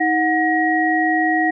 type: tone cluster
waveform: sine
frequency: 317.2 / 732 / 1897 Hz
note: D#4 / F#5 / A#6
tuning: +33 / -19 / +30 cents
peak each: -19 dBFS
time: 0-1.51 s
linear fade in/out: 10 ms
effects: none